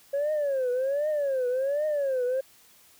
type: tone with vibrato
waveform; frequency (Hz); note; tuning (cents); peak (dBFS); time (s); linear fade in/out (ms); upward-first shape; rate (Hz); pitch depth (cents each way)
sine; 550; C#5; -14; -22; 0.13-2.41; 10; triangle; 1.3; 210
effects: tanh soft clip ceiling -22 dBFS + white hiss -57 dBFS RMS until 2.99 s